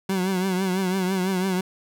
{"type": "tone with vibrato", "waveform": "30% pulse", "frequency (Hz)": 187.2, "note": "F#3", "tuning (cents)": 20, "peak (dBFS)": -19, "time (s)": [0.09, 1.61], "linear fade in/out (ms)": 5, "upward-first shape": "triangle", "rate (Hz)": 6, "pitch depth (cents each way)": 81, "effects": []}